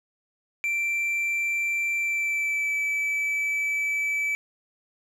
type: tone with pitch glide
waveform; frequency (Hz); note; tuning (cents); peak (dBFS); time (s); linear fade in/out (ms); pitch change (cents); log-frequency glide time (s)
triangle; 2349 to 2306; D7 to D7; 0 to -32; -22; 0.64-4.35; 0; -32; 1.97-2.74
effects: none